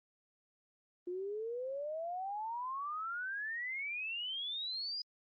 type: exponential sweep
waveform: sine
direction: up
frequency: 349.2 to 4978 Hz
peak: -37 dBFS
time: 1.07-5.02 s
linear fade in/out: 5 ms
effects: Opus 24 kbps